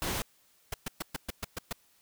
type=noise; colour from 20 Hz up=pink; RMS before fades=-33 dBFS; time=0.02-0.22 s; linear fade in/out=0 ms
type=noise bursts; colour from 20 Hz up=pink; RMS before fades=-34 dBFS; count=8; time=0.72-1.728 s; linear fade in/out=5 ms; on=21 ms; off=120 ms
effects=white hiss -66 dBFS RMS until 2.01 s